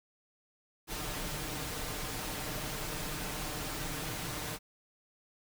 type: noise with comb filter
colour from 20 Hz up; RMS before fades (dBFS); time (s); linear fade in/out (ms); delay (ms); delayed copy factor
pink; -38; 0.87-4.59; 50; 6.6; +0.55
effects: none